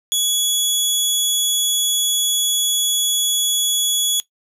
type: tone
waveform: 20% pulse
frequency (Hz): 3375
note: G#7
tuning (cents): +27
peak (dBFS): -10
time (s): 0.12-4.2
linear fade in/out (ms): 0
effects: noise-tail reverb RT60 0.1 s tail -17 dB re dry